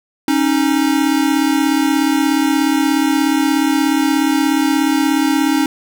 square tone pair together, 274.3 / 311.1 Hz, C#4 / D#4, -18 / 0 cents, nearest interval major second, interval 218 cents, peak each -16 dBFS, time 0.28-5.66 s, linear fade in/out 2 ms, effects none

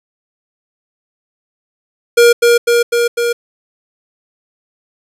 square tone with echo, 473.4 Hz, A#4, 27 cents sharp, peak -5 dBFS, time 2.17-2.33 s, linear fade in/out 10 ms, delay 250 ms, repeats 4, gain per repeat -2 dB, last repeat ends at 3.33 s, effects resampled to 32000 Hz + 7-bit

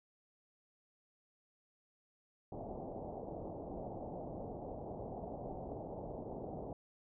white low-pass noise, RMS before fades -45 dBFS, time 2.52-6.73 s, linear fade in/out 2 ms, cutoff 780 Hz, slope 48 dB/octave, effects none

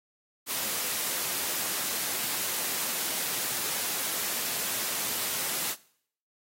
white high-pass noise, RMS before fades -31 dBFS, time 0.46-5.76 s, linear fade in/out 50 ms, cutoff 150 Hz, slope 12 dB/octave, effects noise-tail reverb RT60 0.6 s tail -20 dB re dry + AAC 48 kbps

